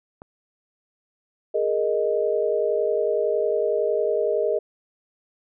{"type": "click", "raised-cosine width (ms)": 1, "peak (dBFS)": -26, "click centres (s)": 0.219}
{"type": "chord", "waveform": "sine", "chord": "Ab suspended second", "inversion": "none", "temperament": "equal", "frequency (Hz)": [415.3, 466.2, 622.3], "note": ["Ab4", "Bb4", "Eb5"], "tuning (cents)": [0, 0, 0], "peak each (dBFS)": -24, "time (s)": [1.54, 4.59], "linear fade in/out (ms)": 10}
{"effects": []}